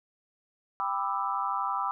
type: chord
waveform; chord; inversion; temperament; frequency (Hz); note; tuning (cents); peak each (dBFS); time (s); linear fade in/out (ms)
sine; E minor seventh; first; just; 791.1 / 988.9 / 1186.7 / 1318.5; G5 / B5 / D6 / E6; +16 / +2 / +18 / 0; -34 / -32 / -32 / -34; 0.8-1.91; 0
effects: none